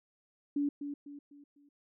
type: tone with echo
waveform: sine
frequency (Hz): 286.9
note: D4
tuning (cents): -40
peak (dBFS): -28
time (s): 0.56-0.69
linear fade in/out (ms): 5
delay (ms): 250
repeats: 4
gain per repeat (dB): -8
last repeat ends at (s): 1.69
effects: none